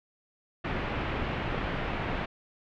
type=low-pass noise; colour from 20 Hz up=pink; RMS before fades=-32 dBFS; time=0.64-2.26 s; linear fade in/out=10 ms; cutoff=2800 Hz; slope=24 dB/octave; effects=none